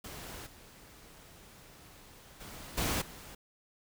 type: noise with level steps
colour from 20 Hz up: pink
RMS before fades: -45 / -55 / -47 / -32 / -49 dBFS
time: 0.04-3.35 s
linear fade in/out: 5 ms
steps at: 0.46 / 2.4 / 2.77 / 3.01 s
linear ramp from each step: 10 ms
effects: none